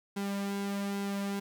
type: tone with flanger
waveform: sawtooth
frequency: 199.5 Hz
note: G3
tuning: 31 cents sharp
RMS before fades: -34 dBFS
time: 0.16-1.4 s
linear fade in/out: 10 ms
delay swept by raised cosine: 1.7 to 3.4 ms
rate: 1.2 Hz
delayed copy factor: -0.55
effects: 11-bit